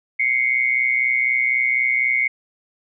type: tone pair together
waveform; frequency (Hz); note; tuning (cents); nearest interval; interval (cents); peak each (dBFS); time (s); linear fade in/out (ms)
sine; 2093 / 2217; C7 / C#7; 0 / 0; minor second; 100; -19; 0.19-2.28; 10
effects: none